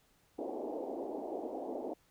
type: band-pass noise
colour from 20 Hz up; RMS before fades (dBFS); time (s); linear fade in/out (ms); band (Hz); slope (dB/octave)
pink; -40; 0.38-1.94; 10; 260 to 790; 48
effects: pink hiss -70 dBFS RMS until 2.1 s